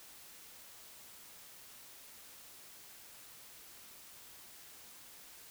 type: silence
effects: white hiss -55 dBFS RMS until 5.5 s